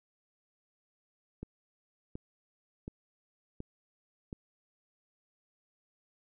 click train, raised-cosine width 3 ms, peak -27 dBFS, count 5, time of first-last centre 1.43-4.329 s, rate 1.38 Hz, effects none

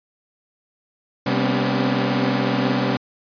sawtooth tone cluster, 130.2 / 197.6 / 241.4 / 257.9 / 283.5 Hz, C3 / G3 / B3 / C4 / C#4, -8 / +14 / -39 / -25 / +39 cents, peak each -21 dBFS, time 1.26-2.97 s, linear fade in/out 5 ms, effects resampled to 11025 Hz

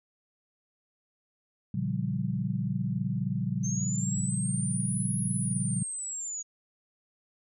sine chord, G half-diminished seventh, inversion first, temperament just, 117.6 / 141.12 / 176.4 / 196 Hz, Bb2 / Db3 / F3 / G3, +16 / +31 / +18 / 0 cents, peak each -33 dBFS, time 1.74-5.83 s, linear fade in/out 5 ms
sine linear two-way sweep, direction up then down, 6250 to 10548 to 6680 Hz, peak -33 dBFS, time 3.63-6.43 s, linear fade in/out 20 ms, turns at 5.19 s
effects none

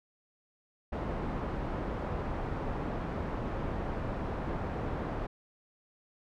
pink low-pass noise, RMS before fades -35 dBFS, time 0.92-5.27 s, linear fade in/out 10 ms, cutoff 1100 Hz, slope 12 dB/octave, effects none

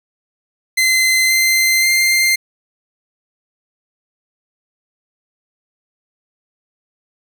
sawtooth tone with pitch steps, 2061 / 2076 / 2097 Hz, C7 / C7 / C7, -27 / -14 / +3 cents, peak -8 dBFS, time 0.77-2.36 s, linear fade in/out 10 ms, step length 530 ms, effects none

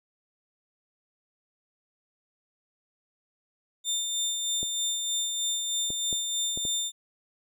25% pulse tone with tremolo, 3600 Hz, A7, 39 cents sharp, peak -22 dBFS, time 3.84-6.92 s, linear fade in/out 50 ms, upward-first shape sine, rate 3.2 Hz, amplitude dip 35%
clicks, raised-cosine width 2 ms, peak -25 dBFS, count 5, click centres 4.63 / 5.904 / 6.128 / 6.575 / 6.652 s
effects none

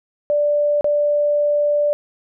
sine tone with dropouts, 587.3 Hz, D5, in tune, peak -14 dBFS, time 0.3-1.93 s, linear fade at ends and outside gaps 0 ms, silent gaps 0.81-0.844 s, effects none

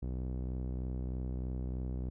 sawtooth tone with low-pass filter, 63.2 Hz, B1, 41 cents sharp, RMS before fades -37 dBFS, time 0.02-2.1 s, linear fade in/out 10 ms, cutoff 370 Hz, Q 0.78, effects none

